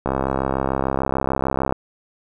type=click train; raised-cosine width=1 ms; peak=-6 dBFS; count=112; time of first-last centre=0.06-1.724 s; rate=66.7 Hz; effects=8-bit